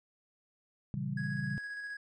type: chord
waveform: sine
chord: A# diminished seventh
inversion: none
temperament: equal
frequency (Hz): 116.54 / 138.59 / 164.81 / 196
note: A#2 / C#3 / E3 / G3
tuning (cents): 0 / 0 / 0 / 0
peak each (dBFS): -42 / -36 / -41 / -38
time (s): 0.94-1.58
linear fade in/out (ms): 0
type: tone with tremolo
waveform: triangle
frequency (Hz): 1661.2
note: G#6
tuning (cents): 0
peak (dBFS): -36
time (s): 1.17-1.97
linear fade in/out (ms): 5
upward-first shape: square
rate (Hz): 15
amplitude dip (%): 25
effects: resampled to 22050 Hz

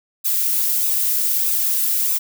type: noise with flanger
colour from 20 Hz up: violet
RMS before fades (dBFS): -19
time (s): 0.24-2.19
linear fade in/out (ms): 20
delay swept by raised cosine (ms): 0.79 to 3.09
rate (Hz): 1.6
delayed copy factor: +0.55
effects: none

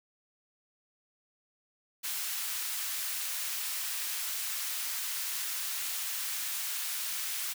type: high-pass noise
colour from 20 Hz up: white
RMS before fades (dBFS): -35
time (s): 2.03-7.54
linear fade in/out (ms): 20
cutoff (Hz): 1300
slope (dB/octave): 12
effects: none

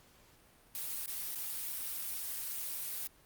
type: noise with dropouts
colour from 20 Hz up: blue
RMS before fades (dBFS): -39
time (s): 0.75-3.07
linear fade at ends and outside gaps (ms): 0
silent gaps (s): 1.059-1.079 / 1.348-1.357
effects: pink hiss -63 dBFS RMS until 3.25 s + Opus 48 kbps

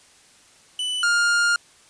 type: tone pair in turn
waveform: 45% pulse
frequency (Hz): 2987 / 1409.7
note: F#7 / F6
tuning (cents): +16 / +16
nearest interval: octave + minor second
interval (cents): 1300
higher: first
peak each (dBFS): -23 / -17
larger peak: second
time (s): 0.79-1.03 / 1.03-1.56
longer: second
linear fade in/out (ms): 2
effects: white hiss -53 dBFS RMS until 1.89 s + resampled to 22050 Hz

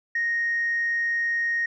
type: tone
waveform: sine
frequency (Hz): 1864.7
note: A#6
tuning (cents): 0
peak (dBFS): -21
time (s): 0.15-1.66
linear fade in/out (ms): 5
effects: tanh soft clip ceiling -18 dBFS

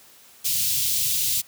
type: band-stop noise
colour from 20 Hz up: white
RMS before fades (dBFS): -23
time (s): 0.44-1.42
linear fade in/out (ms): 20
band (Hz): 140 to 3000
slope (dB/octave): 24
effects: white hiss -51 dBFS RMS until 1.47 s + high-pass 80 Hz 12 dB/octave

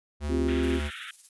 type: tone with vibrato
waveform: square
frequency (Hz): 73.42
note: D2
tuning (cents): 0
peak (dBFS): -29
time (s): 0.2-0.91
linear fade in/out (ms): 50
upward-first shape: sine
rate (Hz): 2.3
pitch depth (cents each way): 11
type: chord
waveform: sine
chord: C suspended fourth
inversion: none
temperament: just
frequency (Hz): 261.6 / 348.8 / 392.4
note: C4 / F4 / G4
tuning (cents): 0 / -2 / +2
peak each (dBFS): -27 / -29 / -32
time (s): 0.28-0.81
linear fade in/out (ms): 50
type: band-pass noise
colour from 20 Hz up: pink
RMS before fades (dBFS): -40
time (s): 0.48-1.11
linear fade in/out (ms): 2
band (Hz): 1300 to 3700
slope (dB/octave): 96
type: noise with tremolo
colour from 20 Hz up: violet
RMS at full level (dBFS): -44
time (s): 0.63-1.29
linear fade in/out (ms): 2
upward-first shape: sine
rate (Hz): 18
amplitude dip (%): 55
effects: resampled to 24000 Hz

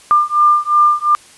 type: beating tone pair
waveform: sine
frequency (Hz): 1196 / 1198.8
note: D6 / D6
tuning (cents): +31 / +35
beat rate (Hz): 2.8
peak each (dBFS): -12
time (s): 0.11-1.15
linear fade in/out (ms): 0
effects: white hiss -43 dBFS RMS until 1.37 s + resampled to 24000 Hz

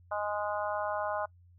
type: harmonic tone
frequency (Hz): 207.7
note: G#3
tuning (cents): 0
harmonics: 3 / 4 / 5 / 6 / 7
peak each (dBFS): -34 / -36 / -38 / -40 / -41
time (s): 0.11-1.26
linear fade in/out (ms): 10
effects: noise-tail reverb RT60 0.1 s tail -23 dB re dry + added 88 Hz sine -56 dBFS peak until 1.58 s

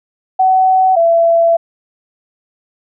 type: tone pair in turn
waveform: sine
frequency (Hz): 753 / 670.8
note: F#5 / E5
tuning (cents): +30 / +30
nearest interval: major second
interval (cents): 200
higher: first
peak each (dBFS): -7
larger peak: neither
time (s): 0.39-0.96 / 0.96-1.57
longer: second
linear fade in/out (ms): 10
effects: none

